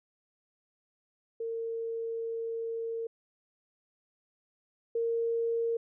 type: tone pair in turn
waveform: sine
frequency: 456.8 / 461.8 Hz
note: A#4 / A#4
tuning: -35 / -16 cents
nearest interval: unison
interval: 19 cents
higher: second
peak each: -32 / -27 dBFS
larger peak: second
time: 1.4-3.07 / 4.95-5.77 s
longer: first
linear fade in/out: 5 ms
effects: none